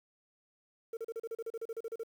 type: tone bursts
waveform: sine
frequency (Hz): 454.1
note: A#4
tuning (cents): -45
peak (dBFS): -33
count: 15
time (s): 0.93-2.034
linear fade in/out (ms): 5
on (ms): 40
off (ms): 36
effects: tanh soft clip ceiling -35 dBFS + 10-bit